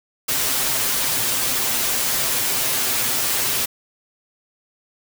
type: noise with comb filter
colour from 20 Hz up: white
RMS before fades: -21 dBFS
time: 0.28-3.66 s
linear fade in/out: 10 ms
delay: 7.7 ms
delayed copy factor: +0.75
effects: none